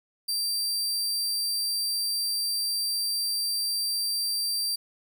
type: tone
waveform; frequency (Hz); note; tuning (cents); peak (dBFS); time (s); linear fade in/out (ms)
sawtooth; 4699; D8; 0; -23; 0.28-4.76; 10
effects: none

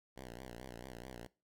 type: tone with vibrato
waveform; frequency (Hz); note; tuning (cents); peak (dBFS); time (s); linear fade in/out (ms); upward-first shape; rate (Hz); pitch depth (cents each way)
5% pulse; 61.6; B1; -4; -36; 0.16-1.27; 10; triangle; 4.6; 160
effects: noise-tail reverb RT60 0.3 s tail -21 dB re dry

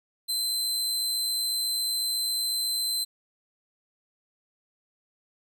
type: tone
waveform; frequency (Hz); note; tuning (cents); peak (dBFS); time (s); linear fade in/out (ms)
sawtooth; 4077; C8; -46; -23; 0.28-3.05; 20
effects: none

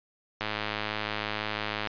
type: click train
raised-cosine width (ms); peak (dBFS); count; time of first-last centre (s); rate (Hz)
0.3; -14; 156; 0.41-1.872; 106
effects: resampled to 11025 Hz

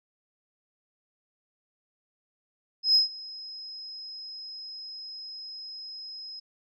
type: tone with ADSR envelope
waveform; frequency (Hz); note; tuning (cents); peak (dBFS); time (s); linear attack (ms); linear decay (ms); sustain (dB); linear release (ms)
sine; 5110; D#8; +45; -15; 2.83-6.4; 120; 130; -23; 10
effects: tanh soft clip ceiling -11 dBFS

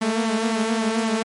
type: tone with flanger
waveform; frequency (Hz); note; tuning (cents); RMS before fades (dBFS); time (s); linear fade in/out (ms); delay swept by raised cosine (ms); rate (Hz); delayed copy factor
sawtooth; 223.3; A3; +26; -22; 0.01-1.23; 10; 0.94 to 6.64; 3.8; +0.55
effects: low-pass 11000 Hz 12 dB/octave + MP3 48 kbps

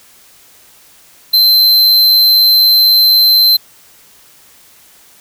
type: tone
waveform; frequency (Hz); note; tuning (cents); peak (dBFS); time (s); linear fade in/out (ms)
square; 4098; C8; -37; -6; 1.33-3.57; 10
effects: white hiss -44 dBFS RMS until 5.2 s

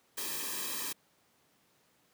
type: noise with comb filter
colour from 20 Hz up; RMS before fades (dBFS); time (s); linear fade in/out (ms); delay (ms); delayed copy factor
white; -37; 0.17-0.93; 10; 1.4; -1
effects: pink hiss -69 dBFS RMS until 2.13 s + high-pass 150 Hz 12 dB/octave

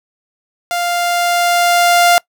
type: tone with level ramp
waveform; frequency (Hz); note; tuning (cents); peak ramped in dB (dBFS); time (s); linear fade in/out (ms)
sawtooth; 698.5; F5; 0; -12 to -3; 0.71-2.18; 0
effects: noise-tail reverb RT60 0.1 s tail -24 dB re dry

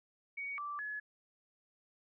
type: tone with pitch steps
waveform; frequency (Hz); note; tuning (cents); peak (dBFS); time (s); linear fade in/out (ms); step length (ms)
sine; 2244 / 1168 / 1700; C#7 / D6 / G#6; +21 / -10 / +40; -38; 0.37-1; 10; 210
effects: none

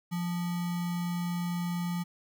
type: tone with sample-and-hold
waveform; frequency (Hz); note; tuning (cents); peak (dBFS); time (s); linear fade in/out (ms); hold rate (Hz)
sine; 174.4; F3; -2; -29; 0.11-2.04; 20; 1050
effects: none

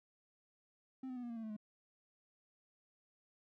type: tone with pitch steps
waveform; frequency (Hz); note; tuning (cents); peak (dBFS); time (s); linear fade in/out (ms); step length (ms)
triangle; 261.6 / 253.9 / 246.3 / 239.1 / 232 / 225.1 / 218.5 / 212; C4 / B3 / B3 / A#3 / A#3 / A3 / A3 / G#3; 0 / +48 / -5 / +44 / -8 / +40 / -12 / +36; -40; 1.03-1.566; 5; 67
effects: none

